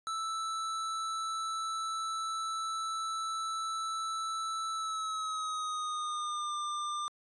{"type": "tone with pitch glide", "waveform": "square", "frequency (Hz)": [1318.5, 1195.2], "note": ["E6", "D6"], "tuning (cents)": [0, 30], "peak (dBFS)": -34, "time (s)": [0.07, 7.08], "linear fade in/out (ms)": 0, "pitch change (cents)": -170, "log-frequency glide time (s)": [4.72, 6.54], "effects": ["resampled to 22050 Hz"]}